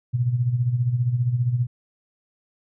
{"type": "tone with tremolo", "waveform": "sine", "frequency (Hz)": 122.2, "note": "B2", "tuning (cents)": -18, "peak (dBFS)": -16, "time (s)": [0.13, 1.67], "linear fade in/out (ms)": 20, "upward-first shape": "sine", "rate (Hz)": 15, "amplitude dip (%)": 65, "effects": []}